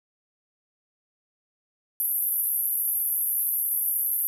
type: band-pass noise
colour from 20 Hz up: white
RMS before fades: -26 dBFS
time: 2-4.27 s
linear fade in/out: 0 ms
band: 11000 to 13000 Hz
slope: 96 dB/octave
effects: none